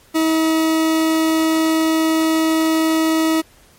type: tone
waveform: 40% pulse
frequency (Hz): 320.1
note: D#4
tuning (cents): +49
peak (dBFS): -13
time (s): 0.14-3.42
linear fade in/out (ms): 20
effects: pink hiss -50 dBFS RMS until 3.78 s + MP3 64 kbps